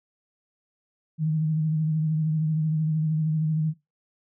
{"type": "tone with vibrato", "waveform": "sine", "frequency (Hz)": 156.4, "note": "D#3", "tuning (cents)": 9, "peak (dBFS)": -21, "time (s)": [1.18, 3.74], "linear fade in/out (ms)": 50, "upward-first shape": "triangle", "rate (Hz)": 13, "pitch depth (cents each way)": 46, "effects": ["noise-tail reverb RT60 0.2 s tail -19 dB re dry"]}